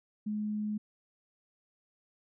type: tone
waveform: sine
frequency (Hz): 211.2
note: G#3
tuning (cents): +29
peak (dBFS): -31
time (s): 0.26-0.78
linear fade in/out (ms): 10
effects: none